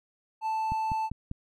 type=tone; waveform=triangle; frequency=880 Hz; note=A5; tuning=in tune; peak=-25 dBFS; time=0.41-1.1 s; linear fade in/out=50 ms
type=click train; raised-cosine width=5 ms; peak=-22 dBFS; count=4; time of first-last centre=0.72-1.314 s; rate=5.05 Hz
effects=none